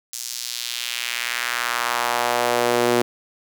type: tone with high-pass filter sweep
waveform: sawtooth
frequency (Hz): 120.5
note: B2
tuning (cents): -42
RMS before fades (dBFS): -23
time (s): 0.13-3.02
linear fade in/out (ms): 0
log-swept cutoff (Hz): 6400 to 340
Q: 1.6
effects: none